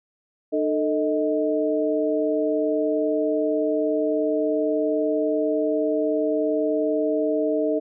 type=tone cluster; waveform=sine; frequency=303.4 / 443.9 / 627 Hz; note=D#4 / A4 / D#5; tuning=-44 / +15 / +13 cents; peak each=-24 dBFS; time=0.52-7.8 s; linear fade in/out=20 ms; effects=none